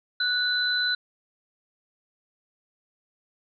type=tone pair together; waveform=sine; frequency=1480 / 4016 Hz; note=F#6 / B7; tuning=0 / +28 cents; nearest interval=octave + perfect fourth; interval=1728 cents; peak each=-25 dBFS; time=0.2-0.95 s; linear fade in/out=5 ms; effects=none